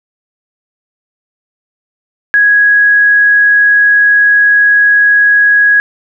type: tone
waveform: sine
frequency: 1662 Hz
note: G#6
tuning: 1 cent sharp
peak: -4 dBFS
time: 2.34-5.8 s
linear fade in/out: 0 ms
effects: none